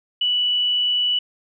sine tone, 2957 Hz, F#7, 2 cents flat, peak -17 dBFS, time 0.21-1.19 s, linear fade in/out 5 ms, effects none

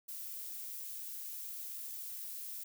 violet noise, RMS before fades -44 dBFS, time 0.08-2.64 s, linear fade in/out 10 ms, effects none

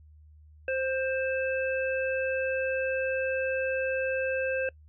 harmonic tone, 525 Hz, C5, 6 cents sharp, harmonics 1 / 3 / 5, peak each -28 / -33 / -35 dBFS, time 0.68-4.69 s, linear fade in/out 2 ms, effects noise-tail reverb RT60 0.1 s tail -24 dB re dry + added 76 Hz sine -51 dBFS peak until 4.88 s

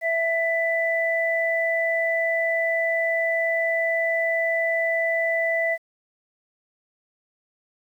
sine tone pair together, 662 / 1987.8 Hz, E5 / B6, +7 / +11 cents, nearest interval octave + perfect fifth, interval 1904 cents, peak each -23 dBFS, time 0.01-5.78 s, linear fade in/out 50 ms, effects 9-bit

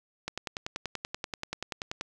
click train, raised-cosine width 0.2 ms, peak -16 dBFS, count 19, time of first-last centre 0.28-2.011 s, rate 10.4 Hz, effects none

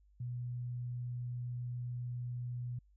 sine tone, 122.4 Hz, B2, 15 cents flat, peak -37 dBFS, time 0.2-2.79 s, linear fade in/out 5 ms, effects added 50 Hz sine -63 dBFS peak until 2.96 s

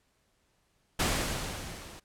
pink noise with level ramp, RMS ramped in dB -26 to -48 dBFS, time 0.99-2 s, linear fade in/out 10 ms, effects pink hiss -72 dBFS RMS until 2.04 s + low-pass 11000 Hz 12 dB/octave

